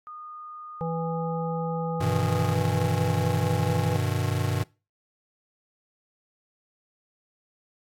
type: tone with pitch glide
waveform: sine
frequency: 1227 to 1235.5 Hz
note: D#6 to D#6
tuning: -25 to -13 cents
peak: -38 dBFS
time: 0.07-2.54 s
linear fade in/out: 0 ms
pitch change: +12 cents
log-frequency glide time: 0.64-1.53 s
type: harmonic tone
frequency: 164.81 Hz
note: E3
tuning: in tune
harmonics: 1 / 3 / 5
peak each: -29 / -31 / -34 dBFS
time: 0.81-3.96 s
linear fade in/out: 0 ms
type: chord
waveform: square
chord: G augmented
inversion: none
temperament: just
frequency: 98 / 122.5 / 153.12 Hz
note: G2 / B2 / D#3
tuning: 0 / -14 / -27 cents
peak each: -28 / -29 / -31 dBFS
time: 2-4.64 s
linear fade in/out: 10 ms
effects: noise-tail reverb RT60 0.3 s tail -23 dB re dry + AAC 64 kbps